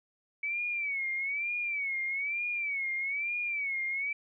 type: tone with vibrato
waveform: sine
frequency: 2270 Hz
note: C#7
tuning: 41 cents sharp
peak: -30 dBFS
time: 0.43-4.13 s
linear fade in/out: 5 ms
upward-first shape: sine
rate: 1.1 Hz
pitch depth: 120 cents each way
effects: none